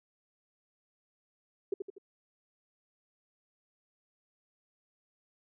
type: tone with echo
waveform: sine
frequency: 392 Hz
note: G4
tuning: in tune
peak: -27 dBFS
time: 1.72-1.74 s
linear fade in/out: 5 ms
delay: 81 ms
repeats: 3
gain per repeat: -6 dB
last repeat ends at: 1.983 s
effects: none